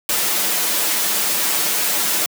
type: noise with comb filter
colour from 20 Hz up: white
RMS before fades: -19 dBFS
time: 0.09-2.26 s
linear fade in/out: 2 ms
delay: 7.6 ms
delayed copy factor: -0.85
effects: high-pass 200 Hz 12 dB/octave